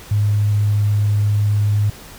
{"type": "tone", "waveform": "sine", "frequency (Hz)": 103.83, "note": "G#2", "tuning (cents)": 0, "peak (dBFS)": -13, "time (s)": [0.11, 1.9], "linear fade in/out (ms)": 5, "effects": ["pink hiss -39 dBFS RMS until 2.18 s"]}